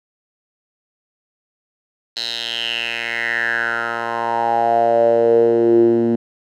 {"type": "tone with band-pass filter sweep", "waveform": "10% pulse", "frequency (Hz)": 116.54, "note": "A#2", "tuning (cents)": 0, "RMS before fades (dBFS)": -17, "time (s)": [2.16, 6.16], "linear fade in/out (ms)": 10, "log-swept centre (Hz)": [4200, 270], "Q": 6.2, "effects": []}